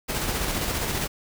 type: noise with tremolo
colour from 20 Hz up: pink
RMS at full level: -26 dBFS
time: 0.08-1.08 s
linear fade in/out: 20 ms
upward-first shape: square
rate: 15 Hz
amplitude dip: 30%
effects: none